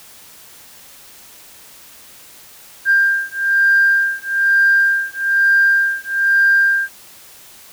sine beating tone pair, 1592 / 1593.1 Hz, G6 / G6, +26 / +28 cents, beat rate 1.1 Hz, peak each -14 dBFS, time 2.85-6.89 s, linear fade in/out 50 ms, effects tanh soft clip ceiling -4 dBFS + white hiss -42 dBFS RMS until 7.72 s

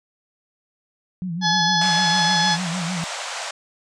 sine tone with vibrato, 174.61 Hz, F3, in tune, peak -24 dBFS, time 1.22-3.04 s, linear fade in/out 0 ms, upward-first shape sine, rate 6.6 Hz, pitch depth 110 cents each way
harmonic tone, 851 Hz, G#5, 42 cents sharp, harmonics 1 / 2 / 4 / 5 / 6 / 7, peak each -21 / -23 / -23 / -27 / -25 / -30 dBFS, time 1.41-2.58 s, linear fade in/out 50 ms
pink band-pass noise, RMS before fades -30 dBFS, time 1.81-3.51 s, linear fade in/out 5 ms, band 570 to 8500 Hz, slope 48 dB/octave
effects none

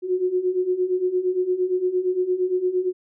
sine beating tone pair, 360.1 / 368.8 Hz, F#4 / F#4, -47 / -6 cents, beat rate 8.7 Hz, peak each -25 / -21 dBFS, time 0.02-2.93 s, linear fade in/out 50 ms, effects none

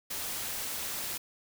white noise, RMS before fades -36 dBFS, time 0.1-1.18 s, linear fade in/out 10 ms, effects none

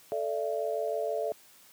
sine chord, A suspended fourth, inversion none, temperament equal with one note detuned, 440 / 587.3 / 673.5 Hz, A4 / D5 / E5, 0 / 0 / +37 cents, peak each -33 dBFS, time 0.12-1.32 s, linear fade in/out 0 ms, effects white hiss -57 dBFS RMS until 1.72 s + high-pass 100 Hz 12 dB/octave

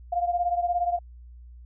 sine beating tone pair, 698.5 / 715.5 Hz, F5 / F5, 0 / +42 cents, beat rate 17 Hz, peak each -24 / -28 dBFS, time 0.12-0.99 s, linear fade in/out 10 ms, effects added 60 Hz sine -43 dBFS peak until 1.65 s

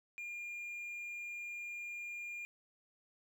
triangle tone, 2410 Hz, D7, 44 cents sharp, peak -40 dBFS, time 0.18-2.45 s, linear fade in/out 0 ms, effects none

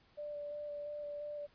sine tone with vibrato, 587.3 Hz, D5, in tune, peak -40 dBFS, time 0.17-1.47 s, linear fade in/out 20 ms, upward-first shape square, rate 2.9 Hz, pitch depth 11 cents each way, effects pink hiss -68 dBFS RMS until 1.54 s + resampled to 11025 Hz

